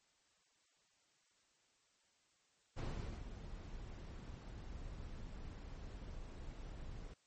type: noise with ADSR envelope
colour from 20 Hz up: brown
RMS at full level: -39 dBFS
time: 2.76-7.14 s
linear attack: 25 ms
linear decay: 450 ms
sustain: -10 dB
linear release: 5 ms
effects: white hiss -75 dBFS RMS until 7.26 s + MP3 32 kbps